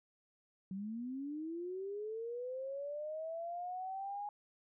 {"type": "linear sweep", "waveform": "sine", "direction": "up", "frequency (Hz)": [185, 830.6], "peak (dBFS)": -39, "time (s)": [0.71, 4.29], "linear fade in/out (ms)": 2, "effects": []}